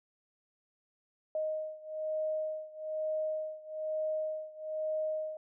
sine beating tone pair, 622.3 / 623.4 Hz, D#5 / D#5, 0 / +3 cents, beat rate 1.1 Hz, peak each -35 / -37 dBFS, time 1.35-5.37 s, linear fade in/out 2 ms, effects none

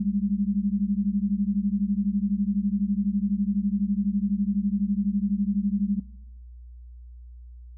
sine beating tone pair, 196.2 / 208.2 Hz, G3 / G#3, +2 / +5 cents, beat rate 12 Hz, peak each -25 dBFS, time 0-6 s, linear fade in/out 10 ms, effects noise-tail reverb RT60 0.9 s tail -21 dB re dry + added 60 Hz sine -41 dBFS peak until 7.77 s

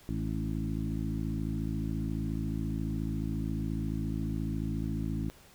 harmonic tone with a mistuned harmonic, 54.3 Hz, A1, 22 cents flat, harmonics 1 / 2 / 3 / 4 / 5 / 6, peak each -36 / -37 / -36 / -38 / -39 / -42 dBFS, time 0.09-5.3 s, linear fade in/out 0 ms, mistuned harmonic 5, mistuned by +28 cents, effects pink hiss -57 dBFS RMS until 5.54 s

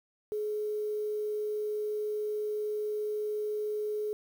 sine tone with quantisation, 423.1 Hz, G#4, 32 cents sharp, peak -30 dBFS, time 0.32-4.13 s, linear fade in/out 0 ms, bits 9, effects none

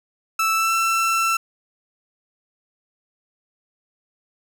30% pulse tone with pitch glide, 1318 to 1338.7 Hz, E6 to E6, -1 to +26 cents, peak -15 dBFS, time 0.39-1.37 s, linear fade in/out 5 ms, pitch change +27 cents, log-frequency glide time 0.54-0.74 s, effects none

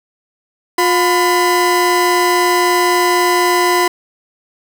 30% pulse tone pair together, 355.9 / 1004 Hz, F4 / B5, +33 / +28 cents, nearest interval octave + tritone, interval 1795 cents, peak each -11 dBFS, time 0.78-3.88 s, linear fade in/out 5 ms, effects none

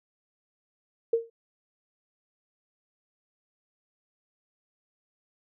sine tone with exponential decay, 460 Hz, A#4, 23 cents flat, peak -17 dBFS, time 1.13-1.3 s, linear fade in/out 5 ms, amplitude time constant 36 ms, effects none

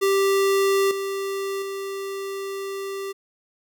square tone with level steps, 392 Hz, G4, in tune, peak -18 / -26 / -29 dBFS, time 0.01-3.13 s, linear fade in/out 20 ms, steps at 0.91 / 1.62 s, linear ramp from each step 2 ms, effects none

